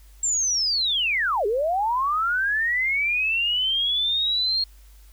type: linear two-way sweep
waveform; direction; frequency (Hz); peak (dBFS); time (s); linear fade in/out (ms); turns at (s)
sine; down then up; 7490 to 390 to 4271; -20; 0.23-4.64; 5; 1.46
effects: added 50 Hz sine -46 dBFS peak until 5.12 s + white hiss -58 dBFS RMS until 5.12 s